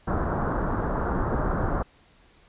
pink low-pass noise, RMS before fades -26 dBFS, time 0.07-1.83 s, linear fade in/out 10 ms, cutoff 1500 Hz, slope 48 dB/octave, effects pink hiss -58 dBFS RMS until 2.48 s + resampled to 8000 Hz

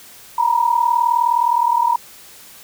sine tone pair together, 932 / 971.4 Hz, A#5 / B5, -1 / -29 cents, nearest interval minor second, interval 72 cents, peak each -16 dBFS, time 0.38-1.96 s, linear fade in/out 5 ms, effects white hiss -42 dBFS RMS until 2.63 s

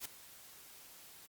white noise with ADSR envelope, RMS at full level -40 dBFS, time 0-1.27 s, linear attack 53 ms, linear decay 6 ms, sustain -16 dB, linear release 17 ms, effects Opus 48 kbps

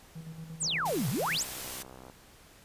triangle tone with tremolo, 161.3 Hz, E3, 37 cents flat, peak -37 dBFS, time 0.15-1.38 s, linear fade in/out 10 ms, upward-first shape square, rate 8.6 Hz, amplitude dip 55%
sine exponential two-way sweep, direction down then up, 9410 to 114.8 to 9410 Hz, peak -28 dBFS, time 0.6-1.44 s, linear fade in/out 20 ms, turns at 1.09 s
click train, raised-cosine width 1 ms, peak -34 dBFS, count 95, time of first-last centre 0.63-2.099 s, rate 64 Hz
white noise, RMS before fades -39 dBFS, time 0.85-1.83 s, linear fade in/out 10 ms
effects pink hiss -56 dBFS RMS until 2.64 s + resampled to 32000 Hz

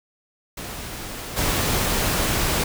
pink noise with level steps, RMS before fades -33 / -22 dBFS, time 0.57-2.64 s, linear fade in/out 5 ms, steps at 1.36 s, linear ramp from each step 20 ms, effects none

